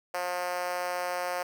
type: tone with high-pass filter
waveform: 5% pulse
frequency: 178.6 Hz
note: F3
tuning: 39 cents sharp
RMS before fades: -32 dBFS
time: 0.14-1.43 s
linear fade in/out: 5 ms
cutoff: 590 Hz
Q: 3.3
effects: 10-bit